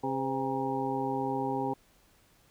harmonic tone with a mistuned harmonic, 134.5 Hz, C3, 48 cents sharp, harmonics 1 / 2 / 3 / 4 / 6 / 7, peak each -40 / -34 / -35 / -39 / -34 / -37 dBFS, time 0.03-1.74 s, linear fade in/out 10 ms, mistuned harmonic 4, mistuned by -75 cents, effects pink hiss -64 dBFS RMS until 2.5 s

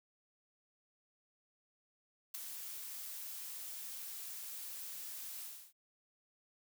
blue noise with ADSR envelope, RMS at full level -37 dBFS, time 2.34-5.73 s, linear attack 10 ms, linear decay 3 ms, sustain -9 dB, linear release 310 ms, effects none

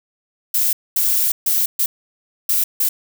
violet noise bursts at uneven times, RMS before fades -17 dBFS, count 6, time 0.54-0.73 / 0.96-1.32 / 1.46-1.66 / 1.79-1.86 / 2.49-2.64 / 2.8-2.89 s, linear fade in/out 5 ms, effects none

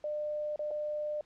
sine tone with dropouts, 600 Hz, D5, 37 cents sharp, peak -32 dBFS, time 0.04-1.21 s, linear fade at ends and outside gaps 2 ms, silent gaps 0.56-0.592 / 0.708-0.712 s, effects pink hiss -67 dBFS RMS until 1.25 s + low-pass 5000 Hz 12 dB/octave

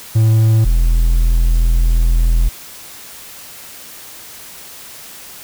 triangle tone pair in turn, 110.9 / 41.54 Hz, A2 / E1, +14 / +14 cents, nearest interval octave + perfect fourth, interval 1700 cents, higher first, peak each -6 / -7 dBFS, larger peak first, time 0.15-0.65 / 0.65-2.49 s, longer second, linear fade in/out 10 ms, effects white hiss -35 dBFS RMS until 5.43 s

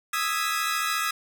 sawtooth chord, E major seventh, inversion third, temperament equal, 1244.5 / 1318.5 / 1661.2 / 1975.5 Hz, D#6 / E6 / G#6 / B6, 0 / 0 / 0 / 0 cents, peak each -25 / -26 / -28 / -30 dBFS, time 0.13-1.11 s, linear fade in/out 5 ms, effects none

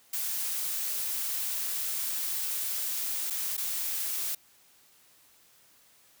blue noise with dropouts, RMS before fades -32 dBFS, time 0.13-4.35 s, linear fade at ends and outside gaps 5 ms, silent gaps 3.301-3.305 / 3.568-3.577 s, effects white hiss -61 dBFS RMS until 6.2 s + high-pass 60 Hz 12 dB/octave

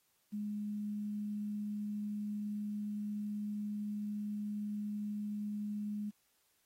sine tone with quantisation, 208.3 Hz, G#3, 5 cents sharp, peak -36 dBFS, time 0.32-6.11 s, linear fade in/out 20 ms, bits 11, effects white hiss -75 dBFS RMS until 6.65 s + AAC 48 kbps

